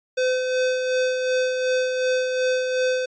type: tone with tremolo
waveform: square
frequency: 510 Hz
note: C5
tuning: 44 cents flat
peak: -19 dBFS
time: 0.17-3.06 s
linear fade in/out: 10 ms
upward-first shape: sine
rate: 2.7 Hz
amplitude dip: 40%
effects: resampled to 16000 Hz